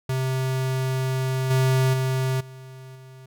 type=tone with level steps; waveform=square; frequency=130.9 Hz; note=C3; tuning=1 cent sharp; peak=-23 / -18 / -22 / -40 / -43 dBFS; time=0.09-3.26 s; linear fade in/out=5 ms; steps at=1.5 / 1.93 / 2.4 / 2.95 s; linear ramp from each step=10 ms; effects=none